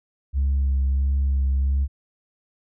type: tone with vibrato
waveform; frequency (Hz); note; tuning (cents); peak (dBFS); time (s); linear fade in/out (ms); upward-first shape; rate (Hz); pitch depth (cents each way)
sine; 68; C#2; -33; -16; 0.33-1.88; 50; sine; 1.5; 21
effects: tanh soft clip ceiling -16 dBFS